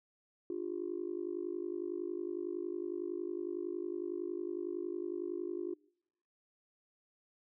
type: tone with amplitude modulation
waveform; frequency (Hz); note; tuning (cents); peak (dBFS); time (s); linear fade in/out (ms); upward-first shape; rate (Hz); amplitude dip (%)
sine; 351.7; F4; +12; -31; 0.5-5.74; 2; sine; 50.9; 100
effects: noise-tail reverb RT60 0.8 s tail -26 dB re dry + tanh soft clip ceiling -27 dBFS